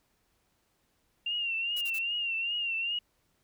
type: tone with vibrato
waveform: sine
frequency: 2774 Hz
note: F7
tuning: 12 cents flat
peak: -29 dBFS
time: 1.26-2.99 s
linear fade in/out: 5 ms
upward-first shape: triangle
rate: 2.5 Hz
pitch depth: 81 cents each way
type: noise bursts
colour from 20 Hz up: blue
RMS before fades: -42 dBFS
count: 3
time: 1.76-1.991 s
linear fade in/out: 10 ms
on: 55 ms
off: 33 ms
effects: pink hiss -73 dBFS RMS until 3.43 s